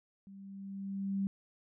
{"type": "tone with level ramp", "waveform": "sine", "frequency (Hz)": 196, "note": "G3", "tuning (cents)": 0, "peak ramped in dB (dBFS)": [-49, -29], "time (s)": [0.27, 1.27], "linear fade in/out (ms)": 0, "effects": []}